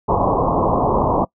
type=low-pass noise; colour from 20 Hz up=white; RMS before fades=-17 dBFS; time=0.08-1.25 s; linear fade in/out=10 ms; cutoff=1100 Hz; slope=96 dB/octave; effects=noise-tail reverb RT60 0.1 s tail -24 dB re dry